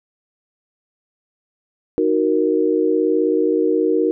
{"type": "chord", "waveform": "sine", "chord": "D# minor", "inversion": "none", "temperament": "equal", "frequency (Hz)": [311.1, 370, 466.2], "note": ["D#4", "F#4", "A#4"], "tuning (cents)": [0, 0, 0], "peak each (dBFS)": [-19, -19, -18], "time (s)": [1.98, 4.11], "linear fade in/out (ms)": 0, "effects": []}